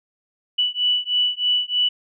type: beating tone pair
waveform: sine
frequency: 2960 / 2963.2 Hz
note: F#7 / F#7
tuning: 0 / +2 cents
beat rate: 3.2 Hz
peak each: -21 dBFS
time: 0.58-1.89 s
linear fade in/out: 10 ms
effects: none